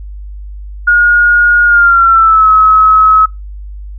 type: tone with pitch glide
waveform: sine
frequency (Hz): 1434 to 1284.9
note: F6 to E6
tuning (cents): +45 to -45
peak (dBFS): -3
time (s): 0.87-3.26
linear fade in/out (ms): 10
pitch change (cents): -190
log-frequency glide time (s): 1.65-2.49
effects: noise-tail reverb RT60 0.2 s tail -23 dB re dry + added 50 Hz sine -23 dBFS peak until 3.98 s